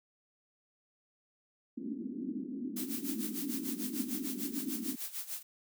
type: band-pass noise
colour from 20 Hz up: white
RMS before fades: -39 dBFS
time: 1.77-4.96 s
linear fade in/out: 10 ms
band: 220 to 300 Hz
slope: 48 dB/octave
type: noise with tremolo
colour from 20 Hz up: blue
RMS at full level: -38 dBFS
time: 2.76-5.43 s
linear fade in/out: 10 ms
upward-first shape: sine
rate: 6.7 Hz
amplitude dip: 80%
effects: none